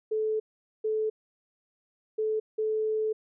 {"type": "tone bursts at uneven times", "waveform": "sine", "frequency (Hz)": 434.4, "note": "A4", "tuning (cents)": -22, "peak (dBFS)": -25, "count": 4, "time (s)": [[0.11, 0.4], [0.84, 1.1], [2.18, 2.4], [2.58, 3.13]], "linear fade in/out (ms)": 10, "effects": []}